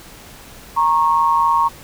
sine tone pair together, 932.3 / 1095.8 Hz, A#5 / C#6, 0 / -20 cents, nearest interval minor third, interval 280 cents, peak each -15 dBFS, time 0.76-1.69 s, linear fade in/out 20 ms, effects pink hiss -40 dBFS RMS until 1.83 s

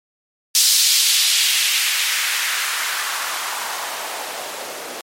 blue noise with band-pass filter sweep, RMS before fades -20 dBFS, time 0.55-5.01 s, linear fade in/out 0 ms, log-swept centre 4900 to 440 Hz, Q 1.5, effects MP3 64 kbps

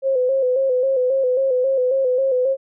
sine tone with vibrato, 520 Hz, C5, 11 cents flat, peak -15 dBFS, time 0.02-2.57 s, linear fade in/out 50 ms, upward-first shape square, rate 3.7 Hz, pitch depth 56 cents each way, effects none

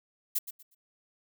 violet noise with echo, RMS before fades -28 dBFS, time 0.35-0.39 s, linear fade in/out 10 ms, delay 120 ms, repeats 3, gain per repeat -12 dB, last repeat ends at 0.75 s, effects none

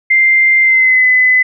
sine tone with pitch glide, 2093 to 2015 Hz, C7 to B6, 0 to +34 cents, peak -6 dBFS, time 0.1-1.43 s, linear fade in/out 10 ms, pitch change -66 cents, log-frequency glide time 0.61-1.06 s, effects none

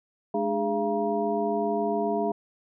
sine tone cluster, 211.3 / 298.7 / 410.3 / 685 / 949 Hz, G#3 / D4 / G#4 / F5 / A#5, +30 / +29 / -21 / -34 / +31 cents, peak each -31 / -33 / -28 / -28 / -34 dBFS, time 0.34-2.32 s, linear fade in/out 5 ms, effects none

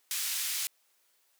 white band-pass noise, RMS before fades -33 dBFS, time 0.11-0.67 s, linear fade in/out 0 ms, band 2100 to 14000 Hz, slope 12 dB/octave, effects white hiss -70 dBFS RMS until 1.39 s + high-pass 400 Hz 12 dB/octave

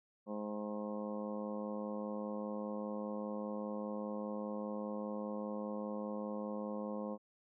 harmonic tone with a mistuned harmonic, 105 Hz, G#2, 19 cents sharp, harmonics 2 / 3 / 4 / 5 / 6 / 7 / 8 / 9 / 10, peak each -41 / -49 / -50 / -43 / -53 / -55 / -55 / -54 / -52 dBFS, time 0.26-7.18 s, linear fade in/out 50 ms, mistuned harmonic 10, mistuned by +37 cents, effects none

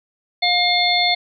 harmonic tone with a mistuned harmonic, 710 Hz, F5, 28 cents sharp, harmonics 1 / 3 / 5 / 6, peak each -20 / -20 / -20 / -20 dBFS, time 0.42-1.15 s, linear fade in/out 10 ms, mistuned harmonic 6, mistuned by +24 cents, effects none

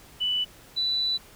sine tone pair in turn, 2976 / 3972 Hz, F#7 / B7, +9 / +9 cents, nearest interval perfect fourth, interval 500 cents, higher second, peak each -23 dBFS, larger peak neither, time 0.2-0.45 / 0.76-1.18 s, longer second, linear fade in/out 20 ms, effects pink hiss -51 dBFS RMS until 1.35 s

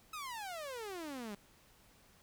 sawtooth exponential sweep, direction down, 1301 to 196 Hz, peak -38 dBFS, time 0.13-1.35 s, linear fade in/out 5 ms, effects pink hiss -65 dBFS RMS until 2.22 s

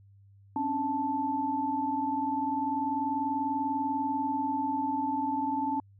sine tone cluster, 267.1 / 287.4 / 878 Hz, C4 / D4 / A5, +36 / -37 / -4 cents, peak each -34 / -34 / -29 dBFS, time 0.56-5.8 s, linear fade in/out 2 ms, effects added 99 Hz sine -54 dBFS peak until 5.99 s

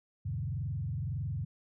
sine tone with frequency modulation, 116.54 Hz, A#2, in tune, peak -32 dBFS, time 0.25-1.45 s, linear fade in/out 10 ms, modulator 21.8 Hz, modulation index 1.6, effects none

